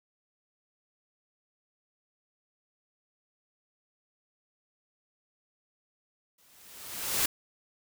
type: noise with exponential growth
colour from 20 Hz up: white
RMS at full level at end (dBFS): -25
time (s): 6.38-7.26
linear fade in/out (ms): 5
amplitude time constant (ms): 190
effects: none